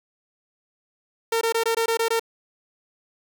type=tone bursts; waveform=sawtooth; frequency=456.2 Hz; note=A#4; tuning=37 cents flat; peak=-16 dBFS; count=8; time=1.32-2.196 s; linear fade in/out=5 ms; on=92 ms; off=20 ms; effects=none